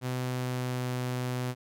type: tone with pitch glide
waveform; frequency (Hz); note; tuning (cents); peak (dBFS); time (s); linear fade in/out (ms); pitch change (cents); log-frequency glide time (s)
sawtooth; 126.7 to 125.46; B2 to B2; +45 to +28; -26; 0.01-1.55; 50; -17; 0.16-0.92
effects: none